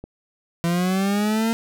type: click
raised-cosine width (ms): 2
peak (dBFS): -23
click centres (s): 0.04
type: linear sweep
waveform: 40% pulse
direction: up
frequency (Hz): 167.8 to 230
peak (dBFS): -18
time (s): 0.64-1.53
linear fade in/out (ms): 0
effects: none